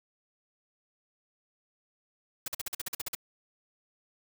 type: noise bursts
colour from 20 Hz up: white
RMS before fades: -34 dBFS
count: 11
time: 2.46-3.151 s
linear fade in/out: 5 ms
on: 21 ms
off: 46 ms
effects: none